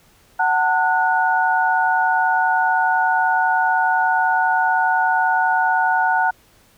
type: tone cluster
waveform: sine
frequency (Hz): 747 / 897 / 1462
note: F#5 / A5 / F#6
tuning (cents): +16 / +33 / -21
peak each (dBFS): -19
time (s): 0.39-6.31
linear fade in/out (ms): 10
effects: pink hiss -54 dBFS RMS until 6.77 s